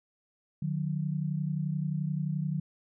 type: tone pair together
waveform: sine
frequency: 150.5 / 182 Hz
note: D3 / F#3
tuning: +43 / -28 cents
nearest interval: minor third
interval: 329 cents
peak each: -30 / -33 dBFS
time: 0.62-2.6 s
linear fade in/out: 5 ms
effects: none